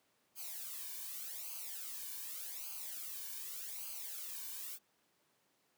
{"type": "noise with flanger", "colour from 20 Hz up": "blue", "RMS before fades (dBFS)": -45, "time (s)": [0.35, 4.79], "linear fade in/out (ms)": 50, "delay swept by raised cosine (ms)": [0.54, 1.54], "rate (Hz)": 0.85, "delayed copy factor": -0.85, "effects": ["pink hiss -75 dBFS RMS until 5.77 s", "high-pass 200 Hz 12 dB/octave"]}